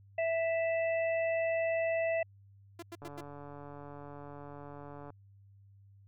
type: harmonic tone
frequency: 659.3 Hz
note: E5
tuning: in tune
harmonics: 1 / 3 / 4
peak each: -29 / -39 / -41 dBFS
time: 0.18-2.23 s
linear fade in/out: 5 ms
type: tone bursts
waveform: sawtooth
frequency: 340 Hz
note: F4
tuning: 46 cents flat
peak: -38 dBFS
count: 4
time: 2.79-3.209 s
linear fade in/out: 5 ms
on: 35 ms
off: 93 ms
type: click train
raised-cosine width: 1 ms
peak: -34 dBFS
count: 301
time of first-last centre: 3.02-5.103 s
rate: 144 Hz
effects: added 99 Hz sine -56 dBFS peak until 6.07 s